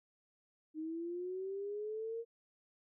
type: linear sweep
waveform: sine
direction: up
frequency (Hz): 308.1 to 466.2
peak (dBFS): -38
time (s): 0.74-2.25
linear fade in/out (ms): 50
effects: none